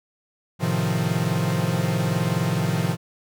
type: chord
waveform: 45% pulse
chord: F dominant seventh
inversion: first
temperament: equal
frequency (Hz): 110 / 130.81 / 155.56 / 174.61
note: A2 / C3 / Eb3 / F3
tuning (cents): 0 / 0 / 0 / 0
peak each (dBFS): -28 / -27 / -26 / -25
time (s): 0.59-2.97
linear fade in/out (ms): 50
effects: none